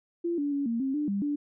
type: tone with pitch steps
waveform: sine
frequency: 342.1 / 287.8 / 282.1 / 231.2 / 268 / 296.8 / 199.9 / 290.9 Hz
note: F4 / D4 / C#4 / A#3 / C4 / D4 / G3 / D4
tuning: -36 / -35 / +30 / -14 / +42 / +18 / +34 / -16 cents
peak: -26 dBFS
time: 0.24-1.36 s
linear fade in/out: 10 ms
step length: 140 ms
effects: none